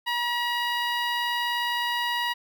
15% pulse tone with notch filter, 959 Hz, A#5, 49 cents sharp, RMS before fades -27 dBFS, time 0.06-2.34 s, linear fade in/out 20 ms, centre 9000 Hz, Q 0.75, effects none

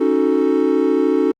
triangle chord, D# half-diminished seventh, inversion third, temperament equal, 277.2 / 311.1 / 370 / 440 Hz, C#4 / D#4 / F#4 / A4, 0 / 0 / 0 / 0 cents, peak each -17 dBFS, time 0-1.32 s, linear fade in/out 10 ms, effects Opus 32 kbps

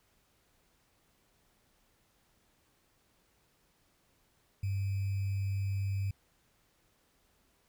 sine tone with sample-and-hold, 98 Hz, G2, in tune, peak -30 dBFS, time 4.63-6.11 s, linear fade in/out 5 ms, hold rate 2450 Hz, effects pink hiss -71 dBFS RMS until 7.68 s

